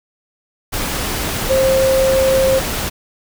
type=tone in noise; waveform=sine; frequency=530 Hz; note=C5; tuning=22 cents sharp; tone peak=-11 dBFS; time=1.49-2.6 s; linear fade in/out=20 ms; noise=pink; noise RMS=-21 dBFS; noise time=0.72-2.9 s; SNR=+7 dB; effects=none